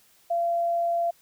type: tone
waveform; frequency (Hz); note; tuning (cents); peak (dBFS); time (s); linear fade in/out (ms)
sine; 684; F5; -36; -22; 0.3-1.11; 10
effects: white hiss -60 dBFS RMS until 1.21 s